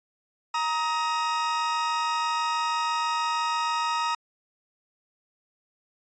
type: tone pair together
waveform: 40% pulse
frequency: 937.2 / 1265 Hz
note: A#5 / D#6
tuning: +9 / +28 cents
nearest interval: perfect fourth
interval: 519 cents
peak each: -26 / -27 dBFS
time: 0.54-4.15 s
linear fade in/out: 5 ms
effects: resampled to 16000 Hz